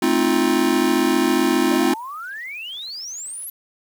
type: chord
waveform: square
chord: F dominant seventh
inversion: first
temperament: just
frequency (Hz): 218.3 / 261.9 / 314.3 / 349.2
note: A3 / C4 / Eb4 / F4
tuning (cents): -13 / +2 / +18 / 0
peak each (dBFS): -26 / -21 / -22 / -21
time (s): 0.02-1.94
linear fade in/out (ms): 5
type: exponential sweep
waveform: sine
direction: up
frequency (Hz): 580 to 11840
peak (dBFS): -29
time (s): 1.71-3.5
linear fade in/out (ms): 5
effects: 8-bit